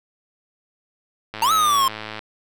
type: click train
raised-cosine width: 0.3 ms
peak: -15 dBFS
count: 93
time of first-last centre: 1.34-2.192 s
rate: 108 Hz
type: exponential two-way sweep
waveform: square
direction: up then down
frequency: 878 to 1318.5 to 1049 Hz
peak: -16 dBFS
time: 1.42-1.88 s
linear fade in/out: 2 ms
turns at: 1.52 s
effects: none